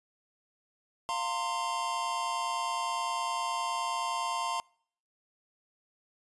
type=chord; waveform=square; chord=F suspended fourth; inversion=none; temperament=equal with one note detuned; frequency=698.5 / 916.8 / 1046.5 Hz; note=F5 / Bb5 / C6; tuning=0 / -29 / 0 cents; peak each=-39 / -35 / -34 dBFS; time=1.09-4.6 s; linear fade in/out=0 ms; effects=noise-tail reverb RT60 0.6 s tail -26 dB re dry + resampled to 24000 Hz